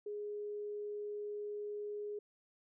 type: tone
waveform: sine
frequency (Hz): 415.3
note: G#4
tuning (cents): 0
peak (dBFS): -39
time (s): 0.06-2.19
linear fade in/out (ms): 5
effects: none